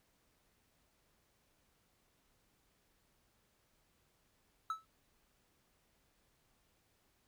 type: tone with exponential decay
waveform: triangle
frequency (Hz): 1305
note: E6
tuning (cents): -18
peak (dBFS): -30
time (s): 4.7-4.85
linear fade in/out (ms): 2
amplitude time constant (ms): 31
effects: pink hiss -75 dBFS RMS until 7.27 s